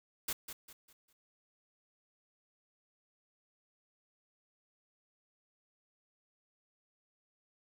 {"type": "noise with echo", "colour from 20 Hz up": "white", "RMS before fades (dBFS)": -36, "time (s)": [0.28, 0.33], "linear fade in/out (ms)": 5, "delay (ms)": 200, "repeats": 4, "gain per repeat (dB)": -9, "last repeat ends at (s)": 1.13, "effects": []}